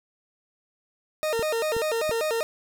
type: tone with vibrato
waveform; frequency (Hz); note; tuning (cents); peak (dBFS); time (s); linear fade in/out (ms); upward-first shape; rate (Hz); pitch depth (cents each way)
40% pulse; 532; C5; +29; -23; 1.23-2.43; 0; square; 5.1; 260
type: clicks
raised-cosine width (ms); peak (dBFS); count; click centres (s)
3; -22; 3; 1.394 / 1.766 / 2.094
effects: none